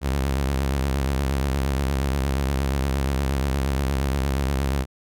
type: tone with vibrato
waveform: sawtooth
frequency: 68 Hz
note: C#2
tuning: 33 cents flat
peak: -17 dBFS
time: 0.01-4.86 s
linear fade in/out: 50 ms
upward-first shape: triangle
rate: 8.5 Hz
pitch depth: 110 cents each way
effects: none